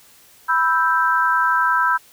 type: chord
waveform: sine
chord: E minor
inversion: second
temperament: equal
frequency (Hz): 987.8 / 1318.5 / 1568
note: B5 / E6 / G6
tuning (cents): 0 / 0 / 0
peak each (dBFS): -19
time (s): 0.48-1.98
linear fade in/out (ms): 20
effects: white hiss -50 dBFS RMS until 2.12 s